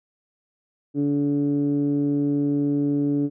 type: tone with low-pass filter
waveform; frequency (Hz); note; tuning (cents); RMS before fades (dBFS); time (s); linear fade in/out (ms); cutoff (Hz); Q
15% pulse; 143.7; D3; -37; -22; 0.94-3.3; 50; 320; 4.1
effects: none